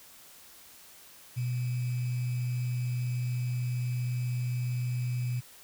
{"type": "tone with sample-and-hold", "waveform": "sine", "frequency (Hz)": 123.47, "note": "B2", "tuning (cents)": 0, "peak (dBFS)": -28, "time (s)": [1.36, 5.41], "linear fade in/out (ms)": 20, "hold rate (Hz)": 2450, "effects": ["white hiss -53 dBFS RMS until 5.63 s"]}